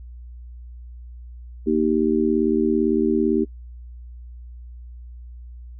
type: chord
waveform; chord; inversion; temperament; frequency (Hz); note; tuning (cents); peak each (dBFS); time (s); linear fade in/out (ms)
sine; Eb major; second; just; 233.3 / 311.1 / 388.9; Bb3 / Eb4 / G4; +2 / 0 / -14; -21; 1.66-3.45; 20
effects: noise-tail reverb RT60 0.1 s tail -24 dB re dry + added 60 Hz sine -36 dBFS peak until 5.79 s